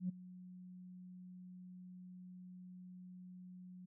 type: tone with ADSR envelope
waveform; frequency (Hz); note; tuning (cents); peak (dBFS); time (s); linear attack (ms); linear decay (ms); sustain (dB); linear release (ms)
sine; 182; F#3; -28; -33; 0-3.86; 91; 12; -18; 12
effects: tanh soft clip ceiling -29 dBFS